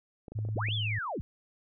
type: clicks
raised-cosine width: 2 ms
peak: -30 dBFS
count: 6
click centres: 0.282 / 0.32 / 0.389 / 0.451 / 0.488 / 0.686 s
type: tone with vibrato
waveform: sine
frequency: 107.3 Hz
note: A2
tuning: 43 cents flat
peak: -30 dBFS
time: 0.35-0.99 s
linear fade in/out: 10 ms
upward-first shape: sine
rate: 8 Hz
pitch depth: 10 cents each way
type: linear two-way sweep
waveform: sine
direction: up then down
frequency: 36.71 to 3548 to 36.71 Hz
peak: -32 dBFS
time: 0.55-1.21 s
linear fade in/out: 0 ms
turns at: 0.74 s
effects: none